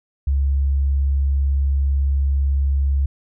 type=tone; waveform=sine; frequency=69 Hz; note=C#2; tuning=7 cents flat; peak=-15 dBFS; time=0.27-3.06 s; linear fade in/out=5 ms; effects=none